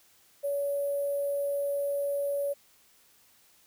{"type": "tone with sample-and-hold", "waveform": "sine", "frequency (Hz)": 566, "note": "C#5", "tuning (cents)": 36, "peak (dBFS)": -27, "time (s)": [0.43, 2.54], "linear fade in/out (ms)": 20, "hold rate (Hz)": 11025, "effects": ["white hiss -62 dBFS RMS until 3.66 s"]}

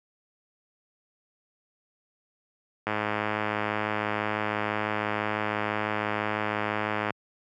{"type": "click train", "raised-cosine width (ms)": 0.5, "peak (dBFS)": -12, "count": 450, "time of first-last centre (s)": [2.87, 7.106], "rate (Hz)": 106, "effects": ["high-pass 100 Hz 12 dB/octave"]}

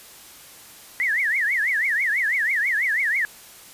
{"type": "tone with vibrato", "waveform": "sine", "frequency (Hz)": 1920, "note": "B6", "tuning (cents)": -49, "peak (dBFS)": -19, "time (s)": [1, 3.25], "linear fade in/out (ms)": 0, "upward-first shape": "triangle", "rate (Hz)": 6.1, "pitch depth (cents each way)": 290, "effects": ["white hiss -45 dBFS RMS until 3.73 s", "resampled to 32000 Hz"]}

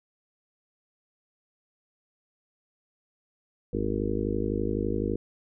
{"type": "harmonic tone", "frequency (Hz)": 51.9, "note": "G#1", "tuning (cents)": 0, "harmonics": [1, 2, 4, 5, 6, 7, 8, 9], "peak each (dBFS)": [-34, -34, -34, -34, -34, -34, -34, -34], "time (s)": [3.73, 5.16], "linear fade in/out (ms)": 5, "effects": []}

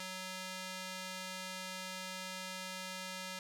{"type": "tone with band-pass filter", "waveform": "square", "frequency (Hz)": 186.2, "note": "F#3", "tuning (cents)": 11, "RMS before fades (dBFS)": -44, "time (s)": [0, 3.39], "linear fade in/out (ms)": 2, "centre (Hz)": 4500, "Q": 0.54, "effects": []}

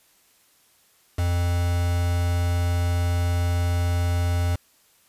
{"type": "tone with quantisation", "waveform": "triangle", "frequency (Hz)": 87.31, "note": "F2", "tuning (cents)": 0, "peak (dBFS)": -18, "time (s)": [1.18, 4.56], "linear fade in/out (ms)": 10, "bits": 5, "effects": ["white hiss -60 dBFS RMS until 5.08 s", "resampled to 32000 Hz"]}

